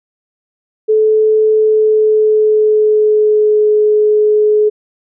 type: tone with pitch glide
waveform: sine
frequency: 433.4 to 424 Hz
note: A4 to G#4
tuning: -26 to +36 cents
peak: -7 dBFS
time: 0.88-4.7 s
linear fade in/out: 20 ms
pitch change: -38 cents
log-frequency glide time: 1.53-3.67 s
effects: none